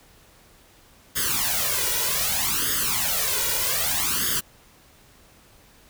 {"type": "noise with flanger", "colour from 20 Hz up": "white", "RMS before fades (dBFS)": -24, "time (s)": [1.15, 4.41], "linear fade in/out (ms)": 20, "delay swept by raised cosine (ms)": [0.6, 2.1], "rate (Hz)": 0.64, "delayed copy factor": 1, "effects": ["pink hiss -54 dBFS RMS until 5.89 s"]}